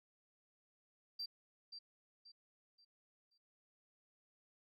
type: tone with echo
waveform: sine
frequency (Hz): 4700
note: D8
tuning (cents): +1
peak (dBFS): -39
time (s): 1.19-1.26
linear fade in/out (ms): 10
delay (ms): 530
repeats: 4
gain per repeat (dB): -9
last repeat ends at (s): 3.38
effects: tanh soft clip ceiling -38 dBFS